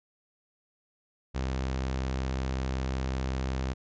sawtooth tone, 65.41 Hz, C2, in tune, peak -25 dBFS, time 1.34-3.74 s, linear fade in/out 20 ms, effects resampled to 16000 Hz

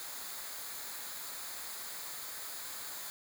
white noise with comb filter, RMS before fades -43 dBFS, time 0-3.1 s, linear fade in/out 0 ms, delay 0.35 ms, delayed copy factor -0.55, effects none

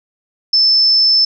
sine tone, 5274 Hz, E8, in tune, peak -8 dBFS, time 0.53-1.25 s, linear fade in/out 5 ms, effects none

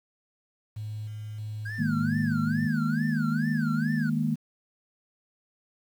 sine tone with tremolo, 107 Hz, A2, 48 cents flat, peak -32 dBFS, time 0.76-2.67 s, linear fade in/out 10 ms, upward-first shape square, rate 1.6 Hz, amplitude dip 25%
triangle tone with vibrato, 1557 Hz, G6, 12 cents flat, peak -33 dBFS, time 1.65-4.1 s, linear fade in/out 10 ms, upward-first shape sine, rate 2.3 Hz, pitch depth 240 cents each way
sine chord, D# suspended fourth, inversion none, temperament just, 155.56 / 207.4 / 233.3 Hz, D#3 / G#3 / A#3, 0 / -2 / +2 cents, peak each -28 / -30 / -27 dBFS, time 1.78-4.36 s, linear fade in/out 20 ms
effects 9-bit

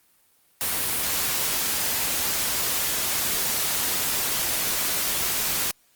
white noise, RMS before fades -25 dBFS, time 0.61-5.71 s, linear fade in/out 0 ms, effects white hiss -62 dBFS RMS until 5.95 s + Opus 32 kbps

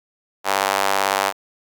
sawtooth tone with high-pass filter, 98 Hz, G2, in tune, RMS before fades -20 dBFS, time 0.44-1.33 s, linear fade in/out 50 ms, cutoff 790 Hz, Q 1.6, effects none

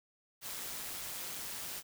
white noise with amplitude modulation, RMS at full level -40 dBFS, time 0.41-1.83 s, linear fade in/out 50 ms, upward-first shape sine, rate 191 Hz, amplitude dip 45%, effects none

